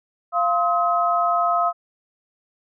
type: tone cluster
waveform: sine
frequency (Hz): 694 / 1046 / 1275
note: F5 / C6 / D#6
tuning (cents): -11 / -1 / +42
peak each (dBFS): -20 / -27 / -20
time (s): 0.32-1.73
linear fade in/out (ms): 50
effects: none